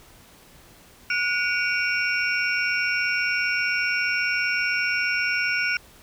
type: tone cluster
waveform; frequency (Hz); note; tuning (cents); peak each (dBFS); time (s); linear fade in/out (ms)
sine; 1454 / 2277 / 2462 / 2747 / 5470; F#6 / C#7 / D#7 / F7 / F8; -31 / +46 / -19 / -29 / -37; -25 / -26 / -32 / -30 / -32; 1.1-5.77; 2
effects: pink hiss -51 dBFS RMS until 6.02 s